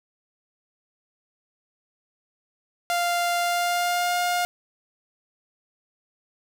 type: tone with pitch glide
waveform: sawtooth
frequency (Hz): 697 to 709.2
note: F5 to F5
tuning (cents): -4 to +26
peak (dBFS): -18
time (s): 2.9-4.45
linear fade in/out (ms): 0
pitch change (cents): +30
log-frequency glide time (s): 3.4-4.17
effects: 8-bit